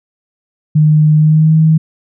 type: tone with pitch glide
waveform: sine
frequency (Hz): 153.1 to 158.41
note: D#3 to D#3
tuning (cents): -28 to +31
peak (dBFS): -5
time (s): 0.75-1.78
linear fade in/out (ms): 10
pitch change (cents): +59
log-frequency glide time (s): 1.16-1.54
effects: none